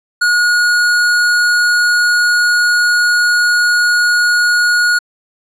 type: tone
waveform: square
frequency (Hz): 1445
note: F#6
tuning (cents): -41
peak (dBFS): -10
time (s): 0.21-4.99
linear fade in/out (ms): 10
effects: low-pass 9000 Hz 12 dB/octave